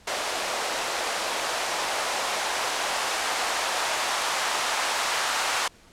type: noise with band-pass filter sweep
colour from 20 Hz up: blue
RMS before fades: -27 dBFS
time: 0.07-5.68 s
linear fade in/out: 5 ms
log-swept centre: 590 to 910 Hz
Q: 1.3
effects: pink hiss -54 dBFS RMS until 5.92 s + low-pass 9000 Hz 12 dB/octave